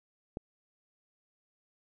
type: click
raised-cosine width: 2 ms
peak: -23 dBFS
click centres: 0.371 s
effects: none